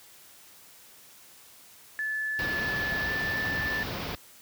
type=tone with pitch glide; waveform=sine; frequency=1734 to 1758.2 Hz; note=A6 to A6; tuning=-26 to -2 cents; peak=-28 dBFS; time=1.99-3.83 s; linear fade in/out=0 ms; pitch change=+24 cents; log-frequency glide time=3.01-3.1 s
type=band-stop noise; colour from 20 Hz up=pink; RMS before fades=-34 dBFS; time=2.39-4.15 s; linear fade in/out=0 ms; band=5400 to 15000 Hz; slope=48 dB/octave
effects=white hiss -53 dBFS RMS until 4.41 s + high-pass 60 Hz 12 dB/octave